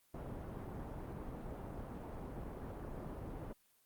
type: low-pass noise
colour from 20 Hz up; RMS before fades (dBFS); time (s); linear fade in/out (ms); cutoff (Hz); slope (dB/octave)
pink; -45; 0.14-3.53; 5; 830; 12
effects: white hiss -72 dBFS RMS until 3.85 s + Opus 24 kbps